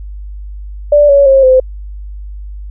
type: tone with pitch steps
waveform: sine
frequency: 586 / 561.8 / 538.6 / 516.4 Hz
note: D5 / C#5 / C#5 / C5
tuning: -4 / +23 / -50 / -23 cents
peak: -3 dBFS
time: 0.92-1.6 s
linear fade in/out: 5 ms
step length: 170 ms
effects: added 50 Hz sine -23 dBFS peak until 2.7 s